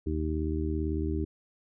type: harmonic tone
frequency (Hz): 78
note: D#2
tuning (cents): +5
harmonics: 1 / 2 / 3 / 4 / 5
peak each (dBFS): -30 / -39 / -38 / -33 / -36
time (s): 0.06-1.25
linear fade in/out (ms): 10
effects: none